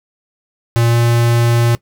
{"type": "tone with pitch glide", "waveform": "square", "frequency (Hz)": [117.2, 117.95], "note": ["A#2", "A#2"], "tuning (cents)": [10, 21], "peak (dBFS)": -11, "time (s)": [0.76, 1.75], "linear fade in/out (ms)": 0, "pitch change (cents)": 11, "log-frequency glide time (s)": [0.9, 0.95], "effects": ["noise-tail reverb RT60 0.1 s tail -19 dB re dry"]}